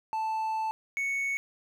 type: tone pair in turn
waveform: triangle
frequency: 880 / 2217 Hz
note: A5 / C#7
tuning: 0 / 0 cents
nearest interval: octave + major third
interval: 1600 cents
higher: second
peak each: -26 dBFS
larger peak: neither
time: 0.13-0.71 / 0.97-1.37 s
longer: first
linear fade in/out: 0 ms
effects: none